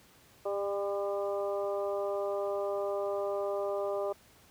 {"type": "harmonic tone with a mistuned harmonic", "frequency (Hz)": 200, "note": "G3", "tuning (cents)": 35, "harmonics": [2, 3, 4, 5, 6], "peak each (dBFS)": [-34, -33, -42, -45, -43], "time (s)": [0.45, 4.13], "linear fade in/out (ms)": 10, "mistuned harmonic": 5, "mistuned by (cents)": 16, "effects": ["pink hiss -60 dBFS RMS until 4.5 s", "high-pass 60 Hz 12 dB/octave"]}